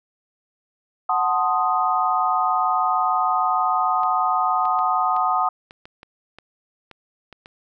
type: chord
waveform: sine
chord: F# diminished seventh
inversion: none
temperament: equal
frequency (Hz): 740 / 880 / 1046.5 / 1244.5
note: F#5 / A5 / C6 / Eb6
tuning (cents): 0 / 0 / 0 / 0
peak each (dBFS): -22 / -25 / -26 / -21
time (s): 1.09-5.49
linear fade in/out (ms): 5
type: clicks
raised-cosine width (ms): 0.3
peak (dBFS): -25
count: 11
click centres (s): 4.034 / 4.654 / 4.79 / 5.165 / 5.709 / 5.855 / 6.031 / 6.386 / 6.913 / 7.327 / 7.459
effects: none